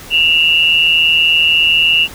sine tone pair together, 2713 / 2874 Hz, E7 / F7, +49 / +49 cents, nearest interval minor second, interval 100 cents, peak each -11 dBFS, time 0.1-2.08 s, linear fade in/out 50 ms, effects pink hiss -33 dBFS RMS until 2.14 s

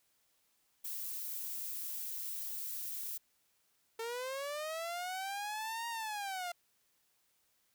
violet noise, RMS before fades -41 dBFS, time 0.84-3.18 s, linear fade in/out 10 ms
sawtooth linear two-way sweep, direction up then down, 447.2 to 940 to 690 Hz, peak -34 dBFS, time 3.99-6.52 s, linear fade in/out 5 ms, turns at 5.88 s
effects white hiss -75 dBFS RMS until 7.74 s

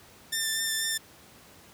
10% pulse tone with vibrato, 1785 Hz, A6, 24 cents sharp, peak -18 dBFS, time 0.32-0.98 s, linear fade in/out 10 ms, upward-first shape sine, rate 4.1 Hz, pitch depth 14 cents each way, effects pink hiss -53 dBFS RMS until 1.73 s + high-pass 80 Hz 12 dB/octave

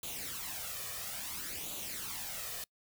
white noise with flanger, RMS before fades -41 dBFS, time 0.03-2.64 s, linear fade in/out 2 ms, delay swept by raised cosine 0.28 to 1.68 ms, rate 0.59 Hz, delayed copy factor +0.65, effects noise-tail reverb RT60 0.1 s tail -26 dB re dry

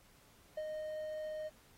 triangle tone with ADSR envelope, 618 Hz, D#5, 12 cents flat, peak -34 dBFS, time 0.57-1.5 s, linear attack 6 ms, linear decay 58 ms, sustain -3 dB, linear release 28 ms, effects pink hiss -65 dBFS RMS until 1.77 s + AAC 48 kbps

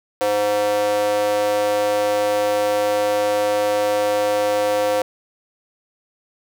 square tone with high-pass filter, 103.83 Hz, G#2, in tune, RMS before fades -19 dBFS, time 0.21-5.02 s, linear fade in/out 0 ms, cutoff 550 Hz, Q 4.4, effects none

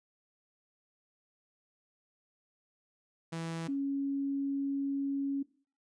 sawtooth / sine tone pair in turn, 164.8 / 277.2 Hz, E3 / C#4, 0 / 0 cents, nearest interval major sixth, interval 900 cents, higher second, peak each -32 / -30 dBFS, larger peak second, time 3.32-3.68 / 3.68-5.43 s, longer second, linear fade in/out 10 ms, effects noise-tail reverb RT60 0.4 s tail -18 dB re dry + resampled to 22050 Hz

